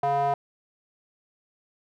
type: tone with band-pass filter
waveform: square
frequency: 140.6 Hz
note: C#3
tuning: 25 cents sharp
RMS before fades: -24 dBFS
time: 0.03-0.34 s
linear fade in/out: 2 ms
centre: 780 Hz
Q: 7.8
effects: none